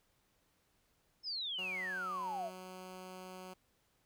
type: exponential sweep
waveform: sine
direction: down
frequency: 5330 to 621 Hz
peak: -37 dBFS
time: 1.23-2.51 s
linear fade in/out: 50 ms
type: tone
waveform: 10% pulse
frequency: 185 Hz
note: F#3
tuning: in tune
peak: -39 dBFS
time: 1.58-3.54 s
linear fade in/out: 10 ms
effects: pink hiss -75 dBFS RMS until 4.05 s